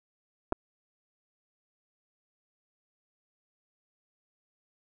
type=clicks; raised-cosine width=1 ms; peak=-15 dBFS; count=2; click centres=0.523 / 0.526 s; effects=none